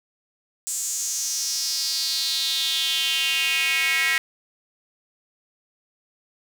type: tone with high-pass filter sweep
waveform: square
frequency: 146.83 Hz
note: D3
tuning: in tune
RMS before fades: -24 dBFS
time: 0.67-4.18 s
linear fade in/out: 0 ms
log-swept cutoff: 7600 to 2000 Hz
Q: 4.5
effects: none